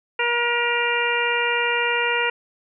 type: harmonic tone with a mistuned harmonic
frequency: 476.4 Hz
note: A#4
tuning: 38 cents sharp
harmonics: 1 / 2 / 3 / 4 / 5 / 6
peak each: -26 / -26 / -26 / -26 / -26 / -26 dBFS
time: 0.19-2.3 s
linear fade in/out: 5 ms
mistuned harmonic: 6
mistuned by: -42 cents
effects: none